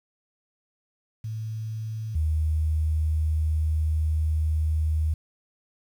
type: tone pair in turn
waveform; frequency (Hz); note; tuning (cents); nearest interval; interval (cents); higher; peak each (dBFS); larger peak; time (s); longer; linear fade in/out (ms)
sine; 110 / 78.03; A2 / D#2; 0 / +6; tritone; 594; first; -29 / -21; second; 1.24-2.15 / 2.15-5.14; second; 5
effects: 9-bit